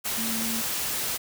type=tone in noise; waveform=sine; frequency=226 Hz; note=A3; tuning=47 cents sharp; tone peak=-31 dBFS; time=0.17-0.62 s; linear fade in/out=20 ms; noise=white; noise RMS=-29 dBFS; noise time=0.04-1.18 s; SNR=-5 dB; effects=none